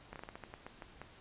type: slowing click train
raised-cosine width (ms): 0.5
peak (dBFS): -30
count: 11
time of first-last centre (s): 0.13-1.016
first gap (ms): 28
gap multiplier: 1.24
effects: pink hiss -58 dBFS RMS until 1.2 s + resampled to 8000 Hz